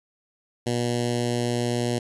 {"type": "tone with notch filter", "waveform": "10% pulse", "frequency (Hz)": 120.5, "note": "B2", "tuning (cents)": -42, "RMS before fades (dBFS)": -25, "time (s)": [0.66, 1.99], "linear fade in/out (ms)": 10, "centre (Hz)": 1300, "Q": 0.66, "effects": ["resampled to 24000 Hz"]}